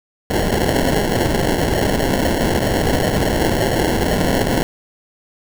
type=noise with sample-and-hold; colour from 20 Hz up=white; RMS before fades=-17 dBFS; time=0.3-4.63 s; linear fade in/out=0 ms; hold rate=1225 Hz; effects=none